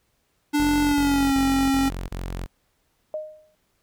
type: tone with pitch glide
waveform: square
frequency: 293.7 to 270.9 Hz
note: D4 to C#4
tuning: 0 to -40 cents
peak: -19 dBFS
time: 0.53-1.9 s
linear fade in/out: 20 ms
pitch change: -140 cents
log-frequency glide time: 0.82-1.38 s
type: tone bursts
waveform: sawtooth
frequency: 44.79 Hz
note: F1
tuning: 44 cents sharp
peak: -25 dBFS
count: 5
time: 0.59-2.464 s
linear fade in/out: 10 ms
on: 350 ms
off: 31 ms
type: tone with exponential decay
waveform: sine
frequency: 617 Hz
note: D#5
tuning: 15 cents flat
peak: -24 dBFS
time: 3.14-3.55 s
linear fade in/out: 1 ms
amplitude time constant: 88 ms
effects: pink hiss -69 dBFS RMS until 3.82 s